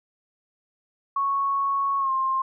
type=tone with pitch glide; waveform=sine; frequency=1106 to 1059.1 Hz; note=C#6 to C6; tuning=-4 to +21 cents; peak=-21 dBFS; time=1.16-2.42 s; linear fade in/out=5 ms; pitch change=-75 cents; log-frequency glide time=1.99-2.11 s; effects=none